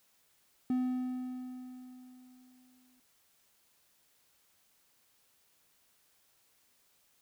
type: tone with exponential decay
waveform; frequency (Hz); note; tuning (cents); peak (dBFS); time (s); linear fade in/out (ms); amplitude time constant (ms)
triangle; 253.1; B3; +43; -25; 0.7-3; 2; 500
effects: white hiss -70 dBFS RMS until 7.21 s